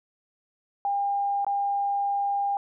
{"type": "tone with dropouts", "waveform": "sine", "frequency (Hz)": 803, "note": "G5", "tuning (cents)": 41, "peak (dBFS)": -23, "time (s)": [0.85, 2.57], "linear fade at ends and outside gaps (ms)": 1, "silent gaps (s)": [1.447, 1.466], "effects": []}